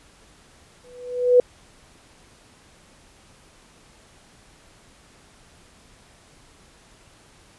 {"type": "tone with exponential growth", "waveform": "sine", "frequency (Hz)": 493.9, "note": "B4", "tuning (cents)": 0, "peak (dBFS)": -8, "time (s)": [0.84, 1.4], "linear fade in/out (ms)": 2, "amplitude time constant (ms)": 120, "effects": ["pink hiss -53 dBFS RMS until 7.58 s", "resampled to 24000 Hz"]}